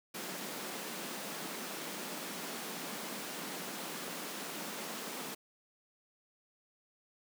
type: high-pass noise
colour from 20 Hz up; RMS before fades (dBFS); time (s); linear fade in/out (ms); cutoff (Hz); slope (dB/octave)
pink; -42; 0.14-5.35; 10; 170; 48
effects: none